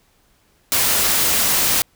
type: noise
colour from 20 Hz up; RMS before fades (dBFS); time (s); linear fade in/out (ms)
white; -17; 0.72-1.82; 0
effects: pink hiss -59 dBFS RMS until 1.95 s